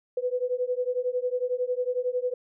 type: beating tone pair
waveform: sine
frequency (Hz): 493 / 504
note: B4 / B4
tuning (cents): -3 / +35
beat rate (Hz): 11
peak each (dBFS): -28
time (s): 0.17-2.34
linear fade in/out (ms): 5
effects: none